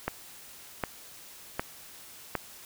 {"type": "click train", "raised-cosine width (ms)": 0.5, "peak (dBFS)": -13, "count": 4, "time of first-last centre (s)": [0.08, 2.353], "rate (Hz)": 1.32, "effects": ["white hiss -49 dBFS RMS until 2.65 s"]}